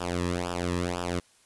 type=tone with flanger; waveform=sawtooth; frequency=88.1 Hz; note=F2; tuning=16 cents sharp; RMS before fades=-30 dBFS; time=0-1.2 s; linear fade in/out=10 ms; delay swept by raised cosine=0.47 to 1.39 ms; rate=2 Hz; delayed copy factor=-1; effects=white hiss -61 dBFS RMS until 1.45 s + resampled to 24000 Hz